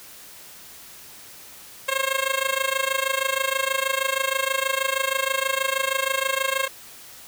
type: tone with amplitude modulation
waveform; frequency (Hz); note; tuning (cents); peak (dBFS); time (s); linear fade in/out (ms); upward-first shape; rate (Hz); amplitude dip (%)
10% pulse; 537; C5; +45; -10; 1.88-6.68; 10; sine; 26.3; 85
effects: white hiss -44 dBFS RMS until 7.27 s